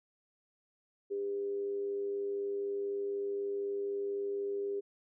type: tone with amplitude modulation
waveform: sine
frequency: 401.2 Hz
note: G4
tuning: 40 cents sharp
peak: -31 dBFS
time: 1.1-4.81 s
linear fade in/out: 20 ms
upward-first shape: sine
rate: 104 Hz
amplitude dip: 35%
effects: none